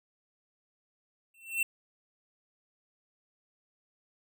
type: tone with exponential growth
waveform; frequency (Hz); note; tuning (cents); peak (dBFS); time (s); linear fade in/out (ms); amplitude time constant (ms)
square; 2697; E7; +39; -24; 1.34-1.63; 5; 62
effects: none